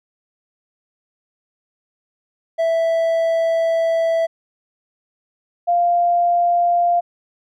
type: tone pair in turn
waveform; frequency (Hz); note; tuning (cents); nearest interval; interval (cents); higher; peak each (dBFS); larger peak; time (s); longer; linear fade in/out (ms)
triangle / sine; 659.3 / 696.8; E5 / F5; 0 / -4; minor second; 96; second; -13; neither; 2.58-4.27 / 5.67-7.01; first; 20
effects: none